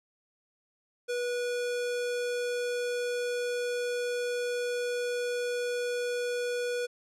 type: tone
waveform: square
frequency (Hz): 487.1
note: B4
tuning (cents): -24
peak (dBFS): -30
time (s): 1.08-6.87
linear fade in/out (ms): 20
effects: low-pass 10000 Hz 12 dB/octave